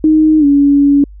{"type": "tone with pitch glide", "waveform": "sine", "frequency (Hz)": [311.1, 283.6], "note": ["D#4", "C#4"], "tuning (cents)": [0, 40], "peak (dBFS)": -5, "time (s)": [0.04, 1.04], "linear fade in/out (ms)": 2, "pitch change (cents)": -160, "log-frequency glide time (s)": [0.39, 0.45], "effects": ["added 50 Hz sine -31 dBFS peak until 1.2 s"]}